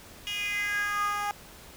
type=tone with high-pass filter sweep; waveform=10% pulse; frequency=411 Hz; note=G#4; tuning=18 cents flat; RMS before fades=-30 dBFS; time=0.27-1.31 s; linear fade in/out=0 ms; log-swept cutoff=3000 to 880 Hz; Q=5.7; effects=pink hiss -49 dBFS RMS until 1.76 s